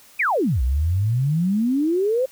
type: exponential two-way sweep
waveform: sine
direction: down then up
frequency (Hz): 2577 to 59.3 to 536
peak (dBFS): -17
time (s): 0.19-2.26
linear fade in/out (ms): 10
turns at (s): 0.62
effects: white hiss -50 dBFS RMS until 2.31 s